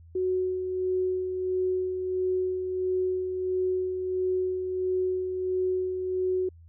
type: tone with tremolo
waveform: sine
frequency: 370 Hz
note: F#4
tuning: in tune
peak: -23 dBFS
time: 0.15-6.49 s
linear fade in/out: 5 ms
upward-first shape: sine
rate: 1.5 Hz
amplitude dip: 45%
effects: added 83 Hz sine -48 dBFS peak until 6.68 s